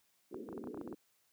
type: band-pass noise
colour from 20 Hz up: white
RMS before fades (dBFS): -46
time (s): 0.31-0.95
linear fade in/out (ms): 10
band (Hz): 210 to 420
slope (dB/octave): 48
type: clicks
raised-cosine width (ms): 1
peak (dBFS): -33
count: 11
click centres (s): 0.344 / 0.489 / 0.528 / 0.578 / 0.64 / 0.673 / 0.745 / 0.775 / 0.813 / 0.876 / 0.927
effects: white hiss -74 dBFS RMS until 1.32 s + high-pass 80 Hz 12 dB/octave